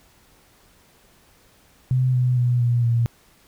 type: tone with pitch steps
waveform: sine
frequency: 128.2 / 125.42 / 122.69 / 120.03 / 117.42 Hz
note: C3 / B2 / B2 / B2 / A#2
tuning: -35 / +27 / -11 / -49 / +13 cents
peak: -16 dBFS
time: 1.91-3.06 s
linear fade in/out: 0 ms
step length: 230 ms
effects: pink hiss -56 dBFS RMS until 3.47 s